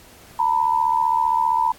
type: tone pair together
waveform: sine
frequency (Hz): 904.7 / 980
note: A5 / B5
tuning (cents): +48 / -14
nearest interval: minor second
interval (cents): 138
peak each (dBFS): -19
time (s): 0.39-1.72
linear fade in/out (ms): 5
effects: pink hiss -47 dBFS RMS until 1.78 s + AAC 64 kbps